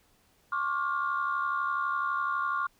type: tone cluster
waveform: sine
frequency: 1082 / 1154 / 1415 Hz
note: C#6 / D6 / F6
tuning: -42 / -31 / +22 cents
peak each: -31 dBFS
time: 0.52-2.67 s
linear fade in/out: 5 ms
effects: tanh soft clip ceiling -19 dBFS + pink hiss -66 dBFS RMS until 2.79 s